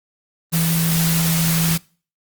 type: tone in noise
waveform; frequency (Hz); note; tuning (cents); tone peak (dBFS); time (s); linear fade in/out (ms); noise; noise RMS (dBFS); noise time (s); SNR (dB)
sine; 164.81; E3; 0; -17; 0.52-1.78; 20; white; -22; 0.52-1.78; +2
effects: noise-tail reverb RT60 0.4 s tail -23 dB re dry + Opus 24 kbps